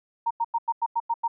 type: tone bursts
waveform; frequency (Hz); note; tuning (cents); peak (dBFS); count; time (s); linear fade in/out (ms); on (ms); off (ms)
sine; 927; A#5; -10; -21; 8; 0.26-1.28; 10; 47; 92
effects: none